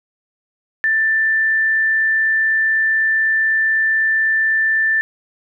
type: tone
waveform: sine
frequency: 1772 Hz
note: A6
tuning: 12 cents sharp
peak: -13 dBFS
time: 0.84-5.01 s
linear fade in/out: 0 ms
effects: none